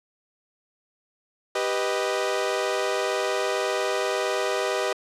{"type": "chord", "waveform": "sawtooth", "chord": "G augmented", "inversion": "none", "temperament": "equal", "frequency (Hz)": [392, 493.9, 622.3], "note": ["G4", "B4", "D#5"], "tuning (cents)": [0, 0, 0], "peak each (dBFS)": -24, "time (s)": [1.55, 4.93], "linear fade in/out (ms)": 5, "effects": ["low-pass 8000 Hz 12 dB/octave"]}